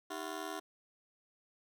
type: ring-modulated tone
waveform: 15% pulse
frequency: 352.1 Hz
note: F4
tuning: 14 cents sharp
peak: -30 dBFS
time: 0.1-0.6 s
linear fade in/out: 10 ms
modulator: 40.3 Hz
effects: none